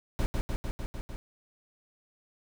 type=noise with echo; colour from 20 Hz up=brown; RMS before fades=-27 dBFS; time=0.19-0.26 s; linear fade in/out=0 ms; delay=150 ms; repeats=6; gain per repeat=-2 dB; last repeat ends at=1.16 s; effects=none